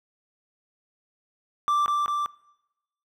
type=tone with echo; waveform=triangle; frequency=1174.7 Hz; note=D6; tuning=in tune; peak=-18 dBFS; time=1.68-1.86 s; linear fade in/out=0 ms; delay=200 ms; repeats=2; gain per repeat=-2 dB; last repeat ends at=2.26 s; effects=noise-tail reverb RT60 0.9 s tail -21 dB re dry